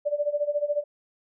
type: tone with tremolo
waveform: sine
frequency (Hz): 586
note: D5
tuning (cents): -4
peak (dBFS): -20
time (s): 0.05-0.84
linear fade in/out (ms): 20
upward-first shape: sine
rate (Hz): 14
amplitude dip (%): 85
effects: none